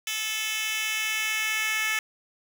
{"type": "tone with high-pass filter sweep", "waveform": "10% pulse", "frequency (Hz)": 435.4, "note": "A4", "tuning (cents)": -18, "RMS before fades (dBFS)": -28, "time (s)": [0.07, 1.99], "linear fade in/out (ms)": 2, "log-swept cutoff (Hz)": [3200, 2000], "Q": 1.7, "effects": []}